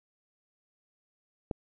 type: click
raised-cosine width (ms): 2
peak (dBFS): -18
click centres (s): 1.512
effects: none